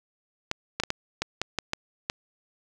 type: clicks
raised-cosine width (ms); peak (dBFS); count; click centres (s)
0.2; -9; 9; 0.514 / 0.8 / 0.836 / 0.904 / 1.22 / 1.416 / 1.587 / 1.734 / 2.099
effects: none